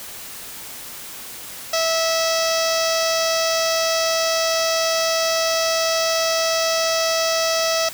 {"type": "tone with low-pass filter", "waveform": "sawtooth", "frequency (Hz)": 653, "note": "E5", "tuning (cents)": -17, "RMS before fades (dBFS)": -20, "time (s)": [1.73, 7.89], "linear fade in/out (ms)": 5, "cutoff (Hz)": 5500, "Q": 4.7, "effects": ["white hiss -35 dBFS RMS until 7.93 s"]}